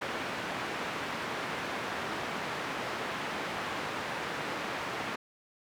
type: band-pass noise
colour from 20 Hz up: white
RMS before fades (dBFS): -36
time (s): 0.01-5.16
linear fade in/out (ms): 10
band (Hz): 130 to 1800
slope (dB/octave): 12
effects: none